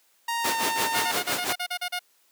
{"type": "tone with pitch glide", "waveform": "sawtooth", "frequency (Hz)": [932.3, 911], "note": ["A#5", "A#5"], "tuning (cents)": [0, -40], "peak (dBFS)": -22, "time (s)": [0.28, 1.12], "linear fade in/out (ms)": 5, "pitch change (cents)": -40, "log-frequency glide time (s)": [0.39, 0.57]}
{"type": "noise with tremolo", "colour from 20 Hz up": "pink", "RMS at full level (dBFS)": -24, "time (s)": [0.44, 1.53], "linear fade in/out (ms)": 5, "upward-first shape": "sine", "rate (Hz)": 5.9, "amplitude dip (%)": 85}
{"type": "tone bursts", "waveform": "10% pulse", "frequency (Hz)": 717, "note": "F5", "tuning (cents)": 45, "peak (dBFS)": -19, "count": 10, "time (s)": [0.94, 1.993], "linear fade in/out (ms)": 10, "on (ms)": 72, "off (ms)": 37}
{"effects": ["white hiss -64 dBFS RMS until 2.31 s", "high-pass 300 Hz 12 dB/octave"]}